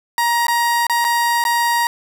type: tone with dropouts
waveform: 30% pulse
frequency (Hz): 944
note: A#5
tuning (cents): +22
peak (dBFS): -12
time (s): 0.18-1.87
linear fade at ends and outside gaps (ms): 1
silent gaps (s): 0.468-0.482 / 0.868-0.897 / 1.044-1.048 / 1.44-1.451
effects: none